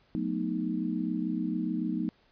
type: chord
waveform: sine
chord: B dominant seventh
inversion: second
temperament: equal with one note detuned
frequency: 181.71 / 220 / 246.9 / 311.1 Hz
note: F#3 / A3 / B3 / D#4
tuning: -31 / 0 / 0 / 0 cents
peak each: -34 / -34 / -34 / -33 dBFS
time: 0.15-2.09 s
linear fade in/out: 0 ms
effects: pink hiss -65 dBFS RMS until 2.31 s + resampled to 11025 Hz